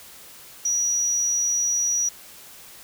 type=tone; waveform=sine; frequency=5810 Hz; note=F#8; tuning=32 cents flat; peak=-19 dBFS; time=0.65-2.09 s; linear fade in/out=5 ms; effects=tanh soft clip ceiling -15 dBFS + white hiss -45 dBFS RMS until 2.83 s